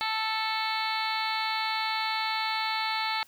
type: harmonic tone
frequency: 440 Hz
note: A4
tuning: in tune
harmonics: 2 / 3 / 4 / 5 / 6 / 7 / 8 / 9 / 10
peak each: -31 / -35 / -38 / -34 / -40 / -43 / -40 / -37 / -37 dBFS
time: 0.01-3.23 s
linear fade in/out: 0 ms
effects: white hiss -58 dBFS RMS until 3.27 s